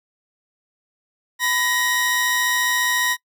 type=tone pair together; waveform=sawtooth; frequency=1000 / 1885.6 Hz; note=B5 / A#6; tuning=+21 / +19 cents; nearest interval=major seventh; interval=1098 cents; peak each=-21 / -16 dBFS; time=1.39-3.17 s; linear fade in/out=50 ms; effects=noise-tail reverb RT60 0.1 s tail -22 dB re dry